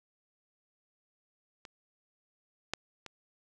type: clicks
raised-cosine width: 0.2 ms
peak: -29 / -14 / -26 dBFS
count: 3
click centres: 1.652 / 2.736 / 3.063 s
effects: none

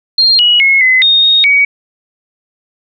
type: tone with pitch steps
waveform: sine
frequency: 4205 / 2913 / 2173 / 2034 / 3700 / 3726 / 2257 Hz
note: C8 / F#7 / C#7 / C7 / A#7 / A#7 / C#7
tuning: +8 / -28 / -35 / -50 / -14 / -2 / +31 cents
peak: -5 dBFS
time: 0.18-1.65 s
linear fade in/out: 5 ms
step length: 210 ms
effects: none

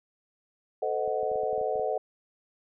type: chord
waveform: sine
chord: A diminished seventh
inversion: none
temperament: equal with one note detuned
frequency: 440 / 514 / 622.3 / 740 Hz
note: A4 / C5 / Eb5 / Gb5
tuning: 0 / -31 / 0 / 0 cents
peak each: -31 / -32 / -32 / -32 dBFS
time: 0.82-1.98 s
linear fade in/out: 5 ms
type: clicks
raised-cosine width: 2 ms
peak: -34 dBFS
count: 10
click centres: 1.078 / 1.231 / 1.316 / 1.357 / 1.434 / 1.53 / 1.58 / 1.613 / 1.757 / 1.796 s
effects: none

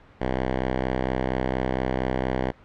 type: tone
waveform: 5% pulse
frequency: 64.3 Hz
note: C2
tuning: 30 cents flat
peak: -12 dBFS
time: 0.2-2.52 s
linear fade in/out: 20 ms
effects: pink hiss -52 dBFS RMS until 2.64 s + low-pass 2000 Hz 12 dB/octave

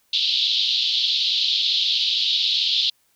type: band-pass noise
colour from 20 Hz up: white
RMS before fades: -21 dBFS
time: 0.13-2.9 s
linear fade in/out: 5 ms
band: 3200 to 4200 Hz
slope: 48 dB/octave
effects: white hiss -64 dBFS RMS until 3.15 s

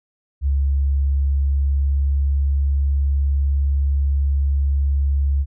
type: tone with pitch glide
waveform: sine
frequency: 69.3 to 69.74 Hz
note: C#2 to C#2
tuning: 0 to +11 cents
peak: -15 dBFS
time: 0.41-5.46 s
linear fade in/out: 50 ms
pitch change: +11 cents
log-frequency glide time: 1.07-2.61 s
effects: none

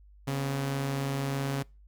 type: tone pair together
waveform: sawtooth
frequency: 138 / 252.8 Hz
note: C#3 / B3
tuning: -7 / +41 cents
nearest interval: minor seventh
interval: 1048 cents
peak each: -25 / -37 dBFS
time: 0.27-1.63 s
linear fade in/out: 10 ms
effects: noise-tail reverb RT60 0.3 s tail -25 dB re dry + added 50 Hz sine -52 dBFS peak until 1.87 s

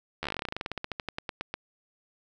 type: slowing click train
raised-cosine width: 0.3 ms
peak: -16 dBFS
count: 27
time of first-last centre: 0.23-1.54 s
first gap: 12 ms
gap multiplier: 1.1
effects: none

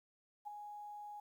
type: tone with ADSR envelope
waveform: sine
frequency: 830.6 Hz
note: G#5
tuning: in tune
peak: -40 dBFS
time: 0.45-1.2 s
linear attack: 25 ms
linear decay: 8 ms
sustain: -6 dB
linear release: 4 ms
effects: 12-bit

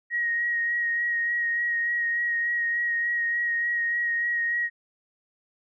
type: tone with vibrato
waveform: sine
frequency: 1886 Hz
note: A#6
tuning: 20 cents sharp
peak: -23 dBFS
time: 0.1-4.7 s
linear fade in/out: 50 ms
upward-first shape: sine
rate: 3.4 Hz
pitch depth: 19 cents each way
effects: none

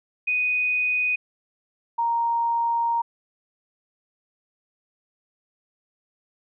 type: tone pair in turn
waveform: sine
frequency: 2489 / 932.3 Hz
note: D#7 / A#5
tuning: 0 / 0 cents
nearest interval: octave + perfect fourth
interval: 1700 cents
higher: first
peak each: -20 dBFS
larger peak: neither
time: 0.27-1.16 / 1.98-3.02 s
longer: second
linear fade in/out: 10 ms
effects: none

